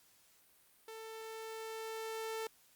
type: tone with level ramp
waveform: sawtooth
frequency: 444.5 Hz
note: A4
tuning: 18 cents sharp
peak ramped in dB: -43 to -34 dBFS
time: 0.88-2.47 s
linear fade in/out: 2 ms
effects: white hiss -67 dBFS RMS until 2.75 s + Opus 48 kbps